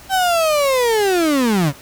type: linear sweep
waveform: 35% pulse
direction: down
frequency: 779 to 130.81 Hz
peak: -12 dBFS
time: 0.09-1.73 s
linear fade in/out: 50 ms
effects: pink hiss -41 dBFS RMS until 1.81 s